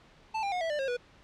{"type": "tone with pitch steps", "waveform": "square", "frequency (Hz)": [880, 797.7, 723.1, 655.5, 594.2, 538.6, 488.2], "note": ["A5", "G5", "F#5", "E5", "D5", "C#5", "B4"], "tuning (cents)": [0, 30, -40, -10, 20, -50, -20], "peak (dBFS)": -30, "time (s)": [0.34, 0.97], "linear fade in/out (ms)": 10, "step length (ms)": 90, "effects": ["pink hiss -58 dBFS RMS until 1.23 s", "low-pass 4000 Hz 12 dB/octave"]}